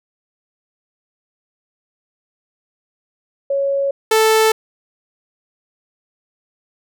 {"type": "tone pair in turn", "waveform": ["sine", "sawtooth"], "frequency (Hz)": [554.4, 440], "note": ["C#5", "A4"], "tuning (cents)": [0, 0], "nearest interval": "major third", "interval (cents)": 400, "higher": "first", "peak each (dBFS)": [-15, -7], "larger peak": "second", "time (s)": [[3.5, 3.91], [4.11, 4.52]], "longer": "neither", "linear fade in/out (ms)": 5, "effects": []}